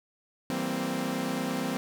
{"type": "chord", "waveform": "sawtooth", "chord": "C dominant seventh", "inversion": "first", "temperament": "equal with one note detuned", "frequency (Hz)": [164.81, 193.52, 233.1, 261.6], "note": ["E3", "G3", "Bb3", "C4"], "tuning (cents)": [0, -22, 0, 0], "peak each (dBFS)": [-33, -32, -31, -28], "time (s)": [0.5, 1.77], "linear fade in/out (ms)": 0, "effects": []}